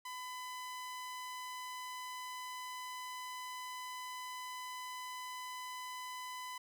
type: tone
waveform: sawtooth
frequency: 1005 Hz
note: B5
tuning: 30 cents sharp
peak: -39 dBFS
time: 0.05-6.58 s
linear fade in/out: 5 ms
effects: none